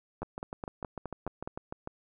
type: two click trains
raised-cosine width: 1 ms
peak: -23 / -22 dBFS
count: 12 / 7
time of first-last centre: 0.23-1.874 / 0.22-1.475 s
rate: 6.69 / 4.78 Hz
effects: none